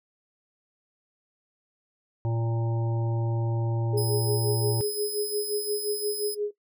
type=harmonic tone; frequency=115.1 Hz; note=A#2; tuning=22 cents flat; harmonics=1 / 3 / 5 / 7 / 8; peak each=-25 / -35 / -39 / -42 / -43 dBFS; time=2.25-4.81 s; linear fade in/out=0 ms
type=tone with tremolo; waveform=sine; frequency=415.3 Hz; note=G#4; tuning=in tune; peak=-24 dBFS; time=3.93-6.51 s; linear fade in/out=5 ms; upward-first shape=sine; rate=5.7 Hz; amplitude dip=85%
type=tone; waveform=10% pulse; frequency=5070 Hz; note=D#8; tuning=32 cents sharp; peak=-25 dBFS; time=3.97-6.35 s; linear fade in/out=10 ms
effects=noise-tail reverb RT60 0.1 s tail -17 dB re dry